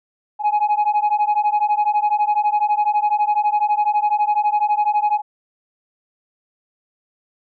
sine beating tone pair, 832 / 844 Hz, G#5 / G#5, +3 / +28 cents, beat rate 12 Hz, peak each -16 dBFS, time 0.39-5.22 s, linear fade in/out 50 ms, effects tanh soft clip ceiling -12 dBFS

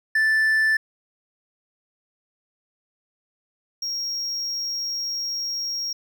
triangle tone pair in turn, 1760 / 5588 Hz, A6 / F8, 0 / 0 cents, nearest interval octave + minor sixth, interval 2000 cents, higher second, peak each -15 / -24 dBFS, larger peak first, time 0.15-0.77 / 3.82-5.93 s, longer second, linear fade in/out 5 ms, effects none

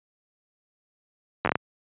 slowing click train, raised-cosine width 0.5 ms, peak -7 dBFS, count 6, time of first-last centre 1.45-1.555 s, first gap 10 ms, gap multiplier 1.38, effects high-pass 100 Hz 12 dB/octave + resampled to 8000 Hz

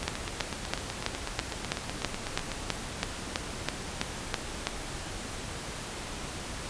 two click trains, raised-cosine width 0.2 ms, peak -16 / -9 dBFS, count 21 / 15, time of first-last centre 0.03-2.518 / 0.08-4.67 s, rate 8.04 / 3.05 Hz, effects pink hiss -38 dBFS RMS until 6.69 s + resampled to 22050 Hz

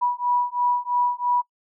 sine beating tone pair, 975 / 978 Hz, B5 / B5, -23 / -17 cents, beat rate 3 Hz, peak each -23 dBFS, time 0.01-1.42 s, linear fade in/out 20 ms, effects noise-tail reverb RT60 0.1 s tail -25 dB re dry

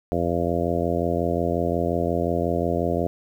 harmonic tone, 85.6 Hz, F2, 34 cents flat, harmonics 1 / 2 / 3 / 4 / 5 / 6 / 7 / 8, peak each -29 / -29 / -29 / -29 / -29 / -29 / -29 / -29 dBFS, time 0.12-3.07 s, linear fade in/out 0 ms, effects 9-bit

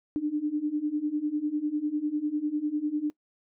sine beating tone pair, 293.7 / 303.7 Hz, D4 / D#4, 0 / -42 cents, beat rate 10 Hz, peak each -30 / -28 dBFS, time 0.16-3.1 s, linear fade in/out 0 ms, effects noise-tail reverb RT60 0.1 s tail -22 dB re dry

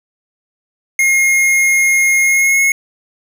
square tone with pitch glide, 2143 to 2174 Hz, C7 to C#7, +41 to -34 cents, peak -10 dBFS, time 0.99-2.72 s, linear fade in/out 2 ms, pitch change +25 cents, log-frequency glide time 2.21-2.61 s, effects none

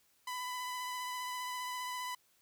sawtooth tone with vibrato, 999 Hz, B5, 20 cents sharp, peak -34 dBFS, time 0.27-2.15 s, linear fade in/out 5 ms, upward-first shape triangle, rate 15 Hz, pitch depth 19 cents each way, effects white hiss -71 dBFS RMS until 2.41 s

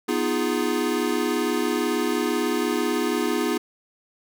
square chord, F half-diminished seventh, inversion second, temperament equal, 246.9 / 311.1 / 349.2 / 415.3 Hz, Cb4 / Eb4 / F4 / Ab4, 0 / 0 / 0 / 0 cents, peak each -28 dBFS, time 0.08-3.58 s, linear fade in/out 10 ms, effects none

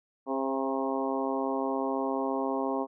harmonic tone with a mistuned harmonic, 134.5 Hz, C3, 48 cents sharp, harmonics 2 / 3 / 4 / 5 / 6 / 7 / 8, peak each -32 / -34 / -35 / -36 / -37 / -37 / -38 dBFS, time 0.26-2.87 s, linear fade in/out 50 ms, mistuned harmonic 4, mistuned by -19 cents, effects none

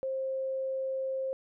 sine tone, 530 Hz, C5, 22 cents sharp, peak -30 dBFS, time 0.03-1.33 s, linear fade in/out 0 ms, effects none

